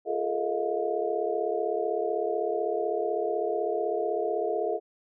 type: tone cluster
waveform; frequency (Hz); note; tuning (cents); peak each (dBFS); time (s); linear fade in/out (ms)
sine; 347.4 / 419.5 / 455.4 / 637 / 709; F4 / G#4 / A#4 / D#5 / F5; -9 / +17 / -40 / +41 / +26; -35 / -30 / -32 / -32 / -33; 0.05-4.8; 50
effects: none